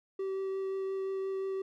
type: tone with vibrato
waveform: triangle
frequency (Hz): 385.2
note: G4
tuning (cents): -30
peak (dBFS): -30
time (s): 0.19-1.62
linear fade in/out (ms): 5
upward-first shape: triangle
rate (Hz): 5.7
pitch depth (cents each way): 9
effects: none